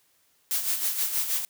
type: noise with tremolo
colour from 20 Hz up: blue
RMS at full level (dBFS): -25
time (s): 0.51-1.45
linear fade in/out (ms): 0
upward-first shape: sine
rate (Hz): 6.3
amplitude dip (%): 60
effects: white hiss -66 dBFS RMS until 1.49 s